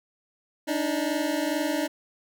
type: tone pair together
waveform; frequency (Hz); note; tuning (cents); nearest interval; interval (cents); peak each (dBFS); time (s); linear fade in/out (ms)
25% pulse; 290.2 / 312.5; D4 / D#4; -21 / +8; minor second; 129; -24; 0.67-1.88; 20
effects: none